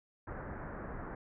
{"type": "low-pass noise", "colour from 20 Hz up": "pink", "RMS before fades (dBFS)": -43, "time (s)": [0.27, 1.15], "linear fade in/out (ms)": 5, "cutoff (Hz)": 1800, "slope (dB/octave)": 48, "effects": []}